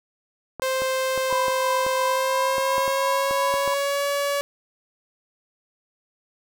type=clicks; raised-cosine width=1 ms; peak=-18 dBFS; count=12; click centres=0.597 / 0.82 / 1.177 / 1.327 / 1.482 / 1.865 / 2.582 / 2.781 / 2.879 / 3.31 / 3.54 / 3.677 s
type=tone with pitch glide; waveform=sawtooth; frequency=523.3 to 567.4 Hz; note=C5 to C#5; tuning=0 to +40 cents; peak=-18 dBFS; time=0.62-4.41 s; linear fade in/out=0 ms; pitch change=+140 cents; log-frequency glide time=2.03-4.08 s
type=tone with tremolo; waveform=sine; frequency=998 Hz; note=B5; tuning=18 cents sharp; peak=-22 dBFS; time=1.3-3.74 s; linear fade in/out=2 ms; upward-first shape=sine; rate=2.9 Hz; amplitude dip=45%
effects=none